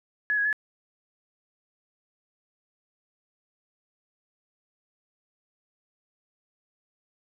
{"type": "tone with pitch steps", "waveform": "sine", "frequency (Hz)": [1697, 1659, 1711], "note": ["G#6", "G#6", "A6"], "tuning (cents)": [37, -2, -49], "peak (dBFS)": -22, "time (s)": [0.3, 0.528], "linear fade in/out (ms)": 0, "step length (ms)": 76, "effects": []}